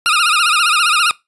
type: tone with vibrato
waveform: 20% pulse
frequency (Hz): 1313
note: E6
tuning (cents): -7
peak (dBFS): -6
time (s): 0.06-1.11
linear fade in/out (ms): 0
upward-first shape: sine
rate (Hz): 15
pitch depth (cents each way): 140
effects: noise-tail reverb RT60 0.2 s tail -21 dB re dry + resampled to 24000 Hz